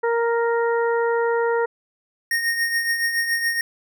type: harmonic tone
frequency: 466.2 Hz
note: A#4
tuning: in tune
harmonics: 1 / 2 / 3 / 4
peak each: -19 / -25 / -29 / -31 dBFS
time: 0.03-1.66 s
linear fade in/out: 10 ms
type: tone with tremolo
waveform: square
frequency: 1853 Hz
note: A#6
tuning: 11 cents flat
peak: -18 dBFS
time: 2.31-3.61 s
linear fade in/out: 2 ms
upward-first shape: triangle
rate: 7.1 Hz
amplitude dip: 60%
effects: none